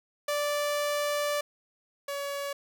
sawtooth tone pair in turn, 585 / 564.9 Hz, D5 / C#5, -7 / +33 cents, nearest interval minor second, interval 60 cents, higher first, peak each -23 / -28 dBFS, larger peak first, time 0.28-1.41 / 2.08-2.53 s, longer first, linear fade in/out 5 ms, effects none

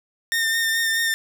sawtooth tone with vibrato, 1817 Hz, A#6, 45 cents flat, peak -16 dBFS, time 0.32-1.14 s, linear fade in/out 0 ms, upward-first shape sine, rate 4.7 Hz, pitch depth 21 cents each way, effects none

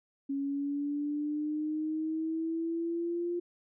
sine exponential sweep, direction up, 275.7 to 350 Hz, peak -30 dBFS, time 0.29-3.4 s, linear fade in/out 10 ms, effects none

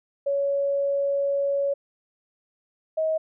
sine tone pair in turn, 560 / 634.2 Hz, C#5 / D#5, +18 / +33 cents, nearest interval major second, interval 215 cents, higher second, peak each -21 dBFS, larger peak neither, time 0.26-1.74 / 2.97-3.18 s, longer first, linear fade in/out 10 ms, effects none

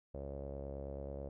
sawtooth tone with low-pass filter, 69.3 Hz, C#2, in tune, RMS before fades -44 dBFS, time 0.14-1.29 s, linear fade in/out 5 ms, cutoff 550 Hz, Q 6, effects none

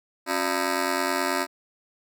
10% pulse ring-modulated tone, 318.9 Hz, D#4, 43 cents sharp, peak -12 dBFS, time 0.26-1.47 s, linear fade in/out 50 ms, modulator 44.7 Hz, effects none

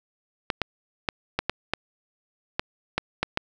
clicks, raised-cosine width 0.3 ms, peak -7 dBFS, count 10, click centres 0.502 / 0.617 / 1.088 / 1.39 / 1.496 / 1.736 / 2.595 / 2.98 / 3.23 / 3.374 s, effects none

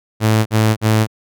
sawtooth tone bursts, 109.3 Hz, A2, 11 cents flat, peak -7 dBFS, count 3, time 0.2-1.072 s, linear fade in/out 50 ms, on 260 ms, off 46 ms, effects none

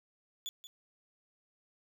35% pulse tone with echo, 3451 Hz, A7, 34 cents flat, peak -35 dBFS, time 0.46-0.49 s, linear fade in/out 0 ms, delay 180 ms, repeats 1, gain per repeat -11 dB, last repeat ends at 0.67 s, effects none

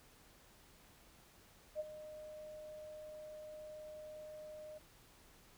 sine tone with ADSR envelope, 613 Hz, D#5, 26 cents flat, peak -35 dBFS, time 1.75-4.79 s, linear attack 48 ms, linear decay 29 ms, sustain -13 dB, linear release 20 ms, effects pink hiss -64 dBFS RMS until 5.57 s

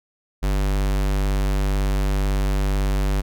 square tone, 49 Hz, G1, in tune, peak -19 dBFS, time 0.42-3.22 s, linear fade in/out 20 ms, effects none

